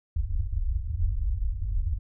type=low-pass noise; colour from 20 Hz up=pink; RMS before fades=-27 dBFS; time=0.16-1.99 s; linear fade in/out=5 ms; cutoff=100 Hz; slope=96 dB/octave; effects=none